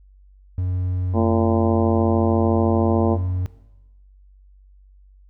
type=tone; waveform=triangle; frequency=91.2 Hz; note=F#2; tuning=24 cents flat; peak=-18 dBFS; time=0.58-3.46 s; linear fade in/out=0 ms
type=harmonic tone; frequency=113.6 Hz; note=A#2; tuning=44 cents flat; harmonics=2 / 3 / 4 / 5 / 6 / 7 / 8 / 9; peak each=-19 / -23 / -25 / -27 / -29 / -30 / -31 / -32 dBFS; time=1.13-3.18 s; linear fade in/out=50 ms
effects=noise-tail reverb RT60 1.0 s tail -17 dB re dry + added 48 Hz sine -47 dBFS peak until 5.29 s